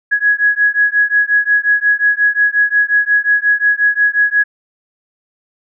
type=beating tone pair; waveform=sine; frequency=1668 / 1673.6 Hz; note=G#6 / G#6; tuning=+7 / +13 cents; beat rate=5.6 Hz; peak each=-13 dBFS; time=0.11-4.44 s; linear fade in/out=20 ms; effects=none